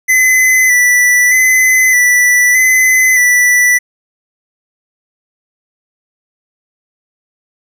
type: tone with vibrato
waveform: square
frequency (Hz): 2000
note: B6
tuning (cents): +21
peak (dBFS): -7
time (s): 0.08-3.79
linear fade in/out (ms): 20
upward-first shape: square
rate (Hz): 0.81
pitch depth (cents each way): 26
effects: none